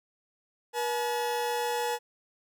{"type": "tone pair together", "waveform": "40% pulse", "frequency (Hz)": [480.7, 854.5], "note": ["B4", "G#5"], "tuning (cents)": [-47, 49], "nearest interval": "minor seventh", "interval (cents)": 996, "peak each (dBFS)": [-30, -30], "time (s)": [0.73, 1.99], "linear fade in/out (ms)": 50, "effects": []}